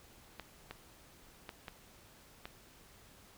clicks, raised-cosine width 0.3 ms, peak -27 dBFS, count 5, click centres 0.397 / 0.71 / 1.492 / 1.682 / 2.455 s, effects pink hiss -60 dBFS RMS until 3.37 s

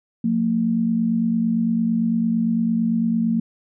sine tone pair together, 179.43 / 228.3 Hz, F3 / A#3, +47 / -36 cents, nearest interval major third, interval 417 cents, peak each -24 / -18 dBFS, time 0.24-3.4 s, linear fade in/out 5 ms, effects none

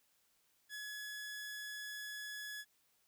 sawtooth tone, 1694 Hz, G#6, 34 cents sharp, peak -40 dBFS, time 0.69-2.65 s, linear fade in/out 50 ms, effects white hiss -75 dBFS RMS until 3.07 s

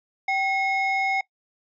triangle ring-modulated tone, 1471 Hz, F#6, 11 cents flat, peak -16 dBFS, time 0.28-1.21 s, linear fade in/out 5 ms, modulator 696 Hz, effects noise-tail reverb RT60 0.1 s tail -20 dB re dry + resampled to 16000 Hz

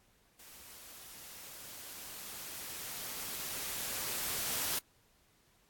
white noise with level ramp, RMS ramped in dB -54 to -34 dBFS, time 0.39-4.79 s, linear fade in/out 5 ms, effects pink hiss -69 dBFS RMS until 5.69 s + AAC 64 kbps

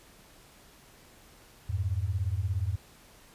sine beating tone pair, 86.1 / 103.1 Hz, F2 / G#2, -24 / -12 cents, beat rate 17 Hz, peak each -30 dBFS, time 1.69-2.76 s, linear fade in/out 10 ms, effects pink hiss -56 dBFS RMS until 3.34 s + resampled to 32000 Hz

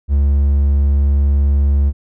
triangle tone, 70.4 Hz, C#2, 27 cents sharp, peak -8 dBFS, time 0.08-1.93 s, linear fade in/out 50 ms, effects none

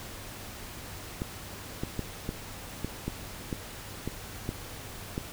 clicks, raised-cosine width 3 ms, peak -18 dBFS, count 10, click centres 1.219 / 1.835 / 1.993 / 2.291 / 2.846 / 3.08 / 3.528 / 4.076 / 4.491 / 5.179 s, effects added 98 Hz sine -50 dBFS peak until 5.32 s + pink hiss -43 dBFS RMS until 5.32 s

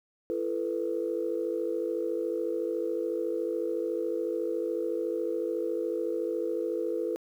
sine chord, E suspended fourth, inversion none, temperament equal with one note detuned, 337.5 / 440 / 493.9 Hz, E4 / A4 / B4, +41 / 0 / 0 cents, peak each -32 dBFS, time 0.3-7.16 s, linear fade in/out 0 ms, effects tanh soft clip ceiling -18 dBFS + 10-bit

